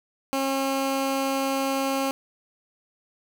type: tone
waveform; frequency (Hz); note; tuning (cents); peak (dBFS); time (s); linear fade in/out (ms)
15% pulse; 270.6; C#4; -42; -17; 0.33-2.11; 0
effects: none